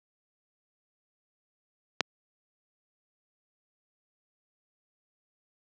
click, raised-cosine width 0.2 ms, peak -5 dBFS, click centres 2.007 s, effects high-pass 200 Hz 12 dB/octave + low-pass 6000 Hz 12 dB/octave

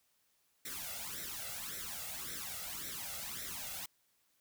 white noise with flanger, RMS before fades -43 dBFS, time 0.65-3.86 s, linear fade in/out 5 ms, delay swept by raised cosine 0.52 to 1.5 ms, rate 1.8 Hz, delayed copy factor +0.8, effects white hiss -75 dBFS RMS until 4.4 s

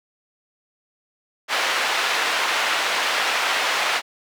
white band-pass noise, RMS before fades -22 dBFS, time 1.48-4.02 s, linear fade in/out 50 ms, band 640 to 2700 Hz, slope 12 dB/octave, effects none

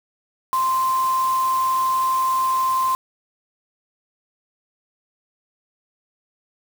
sine tone in noise, 1044 Hz, C6, 4 cents flat, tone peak -17 dBFS, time 0.53-2.95 s, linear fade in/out 0 ms, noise white, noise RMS -35 dBFS, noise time 0.53-2.95 s, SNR +15 dB, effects none

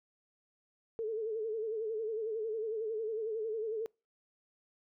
sine tone with vibrato, 440.5 Hz, A4, 2 cents sharp, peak -33 dBFS, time 0.99-3.86 s, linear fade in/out 0 ms, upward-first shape sine, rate 11 Hz, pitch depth 73 cents each way, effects noise-tail reverb RT60 0.3 s tail -26 dB re dry

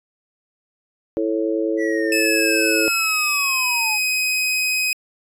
harmonic tone, 110 Hz, A2, in tune, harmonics 3 / 4 / 5, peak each -21 / -23 / -25 dBFS, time 1.17-2.88 s, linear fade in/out 0 ms
triangle linear sweep, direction down, 1975.5 to 831 Hz, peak -24 dBFS, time 1.77-3.99 s, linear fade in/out 50 ms
sawtooth tone with pitch glide, 2600 to 2519 Hz, E7 to D#7, -24 to +21 cents, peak -15 dBFS, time 2.12-4.93 s, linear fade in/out 2 ms, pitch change -55 cents, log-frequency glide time 2.45-3.88 s
effects resampled to 32000 Hz

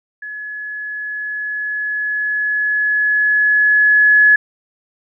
sine tone with level ramp, 1699 Hz, G#6, 39 cents sharp, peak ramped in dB -26 to -6 dBFS, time 0.22-4.36 s, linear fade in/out 5 ms, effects none

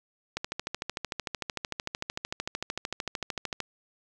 click train, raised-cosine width 0.2 ms, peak -14 dBFS, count 44, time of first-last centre 0.37-3.603 s, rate 13.3 Hz, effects none

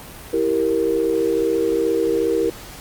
sine chord, E diminished, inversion none, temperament equal, 329.6 / 392 / 466.2 Hz, E4 / G4 / Bb4, 0 / 0 / 0 cents, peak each -22 / -22 / -19 dBFS, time 0.33-2.5 s, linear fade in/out 5 ms, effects pink hiss -38 dBFS RMS until 2.8 s + Opus 32 kbps

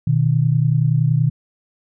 sine tone pair together, 123 / 153.6 Hz, B2 / D#3, -7 / -22 cents, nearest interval major third, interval 385 cents, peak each -16 dBFS, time 0.07-1.3 s, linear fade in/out 5 ms, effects none

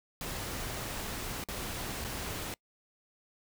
pink noise with dropouts, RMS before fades -38 dBFS, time 0.21-2.54 s, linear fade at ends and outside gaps 1 ms, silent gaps 1.44-1.486 / 2.042-2.047 s, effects noise-tail reverb RT60 0.1 s tail -25 dB re dry

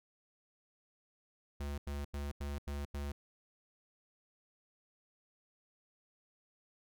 square tone bursts, 71.5 Hz, D2, 46 cents flat, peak -38 dBFS, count 6, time 1.6-3.12 s, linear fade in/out 5 ms, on 180 ms, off 88 ms, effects none

